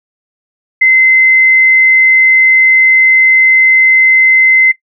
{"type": "tone", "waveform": "sine", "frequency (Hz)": 2060, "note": "C7", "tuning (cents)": -28, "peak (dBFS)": -3, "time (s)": [0.81, 4.72], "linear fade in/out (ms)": 10, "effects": ["noise-tail reverb RT60 0.1 s tail -17 dB re dry"]}